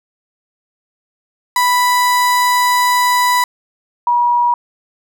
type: tone pair in turn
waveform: 35% pulse / sine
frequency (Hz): 987.8 / 961.9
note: B5 / B5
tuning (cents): 0 / -46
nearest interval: unison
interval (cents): 46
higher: first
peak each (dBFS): -9 / -10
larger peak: first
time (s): 1.56-3.44 / 4.07-4.54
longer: first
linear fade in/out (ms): 2
effects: none